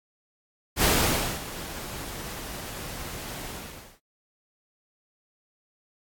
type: noise with ADSR envelope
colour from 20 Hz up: pink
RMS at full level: -20 dBFS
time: 0.76-4 s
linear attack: 74 ms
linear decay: 560 ms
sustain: -17 dB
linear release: 530 ms
effects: AAC 64 kbps